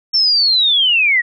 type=linear sweep; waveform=sine; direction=down; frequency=5450 to 1863 Hz; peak=-10 dBFS; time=0.13-1.22 s; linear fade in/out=20 ms; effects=none